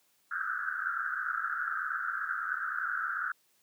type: band-pass noise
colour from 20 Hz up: pink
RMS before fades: -34 dBFS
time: 0.31-3.32 s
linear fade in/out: 5 ms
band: 1300 to 1600 Hz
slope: 96 dB/octave
effects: white hiss -70 dBFS RMS until 3.62 s + high-pass 100 Hz 12 dB/octave